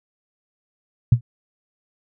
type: tone with exponential decay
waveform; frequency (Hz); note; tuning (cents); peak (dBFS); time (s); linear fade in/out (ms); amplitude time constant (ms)
sine; 118.8; A#2; +33; -5; 1.12-1.21; 5; 19
effects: none